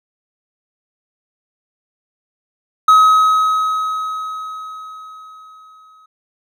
triangle tone with exponential decay, 1273 Hz, D#6, 39 cents sharp, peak -3 dBFS, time 2.88-6.06 s, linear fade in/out 5 ms, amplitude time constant 690 ms, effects none

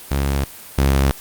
sawtooth tone pair in turn, 69.3 / 68.27 Hz, C#2 / C#2, 0 / -26 cents, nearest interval unison, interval 26 cents, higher first, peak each -13 / -9 dBFS, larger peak second, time 0.11-0.44 / 0.78-1.11 s, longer neither, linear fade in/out 0 ms, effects white hiss -38 dBFS RMS until 1.2 s + Opus 32 kbps

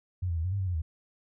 sine tone with pitch steps, 91.1 / 84.3 / 80.6 / 91.9 / 99.7 / 94.8 / 89.3 / 79.1 Hz, F#2 / E2 / E2 / F#2 / G2 / F#2 / F2 / D#2, -26 / +39 / -38 / -11 / +30 / +43 / +39 / +29 cents, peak -27 dBFS, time 0.22-0.82 s, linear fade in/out 10 ms, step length 75 ms, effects none

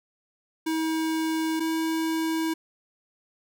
square tone pair in turn, 320 / 322.6 Hz, D#4 / E4, +49 / -37 cents, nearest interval unison, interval 14 cents, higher second, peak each -25 / -25 dBFS, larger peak neither, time 0.66-1.6 / 1.6-2.54 s, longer neither, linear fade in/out 10 ms, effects none

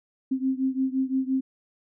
sine beating tone pair, 261.6 / 267.4 Hz, C4 / C4, 0 / +38 cents, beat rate 5.8 Hz, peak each -25 / -27 dBFS, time 0.31-1.41 s, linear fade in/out 10 ms, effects none

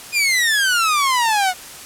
sawtooth exponential sweep, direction down, 2489 to 716 Hz, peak -11 dBFS, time 0.12-1.54 s, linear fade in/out 50 ms, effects white hiss -36 dBFS RMS until 1.85 s + low-pass 12000 Hz 12 dB/octave

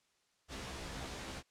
pink noise with comb filter, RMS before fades -44 dBFS, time 0.48-1.43 s, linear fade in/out 50 ms, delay 15 ms, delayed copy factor +0.85, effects white hiss -75 dBFS RMS until 1.5 s + low-pass 7000 Hz 12 dB/octave

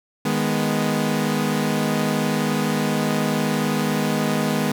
sawtooth chord, G# minor, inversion second, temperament equal, 155.56 / 207.7 / 246.9 Hz, D#3 / G#3 / B3, 0 / 0 / 0 cents, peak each -21 / -19 / -20 dBFS, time 0.25-4.72 s, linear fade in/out 5 ms, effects none

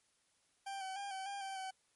40% pulse tone with pitch steps, 787 / 761 / 801 / 766 / 800 / 776 / 760 Hz, G5 / F#5 / G5 / G5 / G5 / G5 / F#5, +7 / +48 / +37 / -40 / +35 / -18 / +46 cents, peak -40 dBFS, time 0.66-1.71 s, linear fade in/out 10 ms, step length 150 ms, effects white hiss -75 dBFS RMS until 1.95 s + MP3 48 kbps

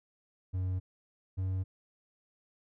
triangle tone pair in turn, 92.5 / 93.95 Hz, F#2 / F#2, 0 / +27 cents, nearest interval unison, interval 27 cents, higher second, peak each -28 dBFS, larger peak neither, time 0.53-0.8 / 1.37-1.64 s, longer neither, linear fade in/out 20 ms, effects none

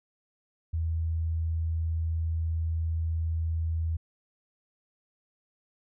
sine tone, 81.5 Hz, E2, 19 cents flat, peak -26 dBFS, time 0.73-3.97 s, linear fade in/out 10 ms, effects none

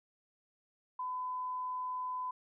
sine tone, 1008 Hz, B5, 35 cents sharp, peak -35 dBFS, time 0.99-2.31 s, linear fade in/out 5 ms, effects none

